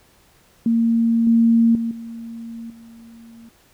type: tone with level steps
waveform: sine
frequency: 230 Hz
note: A#3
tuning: 23 cents flat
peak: -14 / -11 / -20 / -30 / -40 dBFS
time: 0.66-3.49 s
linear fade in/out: 2 ms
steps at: 1.27 / 1.75 / 1.91 / 2.7 s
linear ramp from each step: 2 ms
effects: pink hiss -55 dBFS RMS until 3.73 s